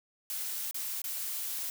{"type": "noise with dropouts", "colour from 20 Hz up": "blue", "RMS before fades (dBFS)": -36, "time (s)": [0.3, 1.7], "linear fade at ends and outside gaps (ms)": 1, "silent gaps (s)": [[0.711, 0.744], [1.018, 1.041]], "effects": []}